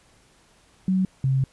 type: tone pair in turn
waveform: sine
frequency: 187.7 / 133.38 Hz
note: F#3 / C3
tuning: +25 / +34 cents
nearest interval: tritone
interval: 591 cents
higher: first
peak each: -18 / -18 dBFS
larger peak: neither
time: 0.88-1.05 / 1.24-1.44 s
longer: second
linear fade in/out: 2 ms
effects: pink hiss -58 dBFS RMS until 1.52 s + resampled to 24000 Hz